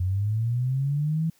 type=linear sweep; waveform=sine; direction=up; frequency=88.8 to 164.81 Hz; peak=-22 dBFS; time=0-1.3 s; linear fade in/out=5 ms; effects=white hiss -63 dBFS RMS until 1.39 s